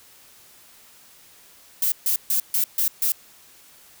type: noise bursts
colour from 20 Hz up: violet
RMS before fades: -21 dBFS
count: 6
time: 1.82-3.12 s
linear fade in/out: 2 ms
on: 100 ms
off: 140 ms
effects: white hiss -51 dBFS RMS until 4 s

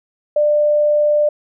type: tone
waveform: sine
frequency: 595 Hz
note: D5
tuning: 22 cents sharp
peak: -11 dBFS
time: 0.36-1.29 s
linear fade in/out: 5 ms
effects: none

